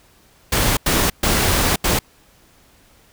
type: noise bursts at uneven times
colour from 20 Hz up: pink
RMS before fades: -17 dBFS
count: 4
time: 0.52-0.77 / 0.86-1.1 / 1.23-1.76 / 1.84-1.99 s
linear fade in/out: 5 ms
effects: pink hiss -53 dBFS RMS until 3.12 s